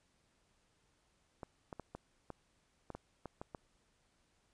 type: clicks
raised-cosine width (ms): 1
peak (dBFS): -30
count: 10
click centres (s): 1.432 / 1.728 / 1.797 / 1.95 / 2.303 / 2.903 / 2.95 / 3.257 / 3.415 / 3.548
effects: pink hiss -75 dBFS RMS until 4.53 s + resampled to 22050 Hz

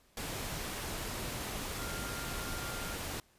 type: tone in noise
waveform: sine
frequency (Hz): 1396.9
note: F6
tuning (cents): 0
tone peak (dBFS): -45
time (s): 1.79-2.96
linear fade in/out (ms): 2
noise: pink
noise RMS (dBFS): -39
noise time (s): 0.17-3.2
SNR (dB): -9
effects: pink hiss -67 dBFS RMS until 3.38 s + resampled to 32000 Hz

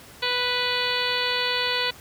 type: harmonic tone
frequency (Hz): 493.9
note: B4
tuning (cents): 0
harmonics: 1 / 2 / 3 / 4 / 5 / 6 / 7 / 8 / 9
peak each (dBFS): -31 / -31 / -31 / -31 / -31 / -31 / -31 / -31 / -31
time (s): 0.22-1.91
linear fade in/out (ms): 10
effects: pink hiss -46 dBFS RMS until 2 s + high-pass 60 Hz 12 dB/octave

